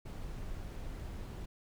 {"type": "noise", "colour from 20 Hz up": "brown", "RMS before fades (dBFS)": -42, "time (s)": [0.05, 1.46], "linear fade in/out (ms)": 10, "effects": []}